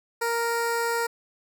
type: tone with notch filter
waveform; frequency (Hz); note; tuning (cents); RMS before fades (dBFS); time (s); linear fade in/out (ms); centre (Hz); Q
15% pulse; 466.2; A#4; 0; -26; 0.21-1.07; 10; 3300; 1.4
effects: none